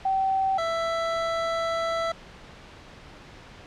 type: tone pair in turn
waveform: sine / 25% pulse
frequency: 770 / 662.9 Hz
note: G5 / E5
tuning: -31 / +10 cents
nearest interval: minor third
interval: 259 cents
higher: first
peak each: -21 dBFS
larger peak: neither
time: 0.05-0.58 / 0.58-2.12 s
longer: second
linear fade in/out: 5 ms
effects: pink hiss -46 dBFS RMS until 3.66 s + low-pass 4000 Hz 12 dB/octave